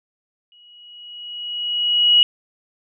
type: tone with exponential growth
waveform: sine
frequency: 2910 Hz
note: F#7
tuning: 29 cents flat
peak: -8 dBFS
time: 0.52-2.23 s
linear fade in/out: 1 ms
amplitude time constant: 370 ms
effects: none